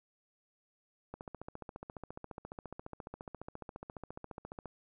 click train, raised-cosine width 1 ms, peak -29 dBFS, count 52, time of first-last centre 1.14-4.657 s, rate 14.5 Hz, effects none

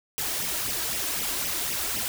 white noise with flanger, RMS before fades -29 dBFS, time 0.18-2.08 s, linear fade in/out 0 ms, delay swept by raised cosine 0.34 to 3.14 ms, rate 3.9 Hz, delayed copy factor +0.7, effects none

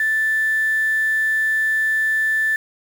sine tone with quantisation, 1760 Hz, A6, in tune, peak -16 dBFS, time 0-2.56 s, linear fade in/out 2 ms, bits 6, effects none

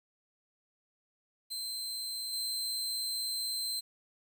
sawtooth tone with level steps, 4108 Hz, C8, 33 cents flat, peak -33 / -30 dBFS, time 1.5-3.81 s, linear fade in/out 20 ms, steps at 2.33 s, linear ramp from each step 2 ms, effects 10-bit

